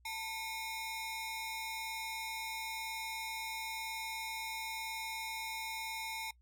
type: ring-modulated tone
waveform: sawtooth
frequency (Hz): 1533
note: G6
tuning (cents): -39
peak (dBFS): -32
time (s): 0.05-6.31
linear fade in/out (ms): 5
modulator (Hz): 637
effects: noise-tail reverb RT60 0.1 s tail -21 dB re dry + added 60 Hz sine -63 dBFS peak until 6.41 s